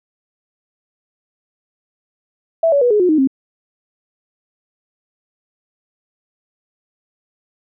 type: tone with pitch steps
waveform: sine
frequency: 658 / 566.2 / 487.3 / 419.3 / 360.9 / 310.5 / 267.2 Hz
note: E5 / C#5 / B4 / G#4 / F#4 / D#4 / C4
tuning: -3 / +37 / -23 / +17 / -43 / -3 / +36 cents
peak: -10 dBFS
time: 2.63-3.274 s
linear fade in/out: 5 ms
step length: 92 ms
effects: none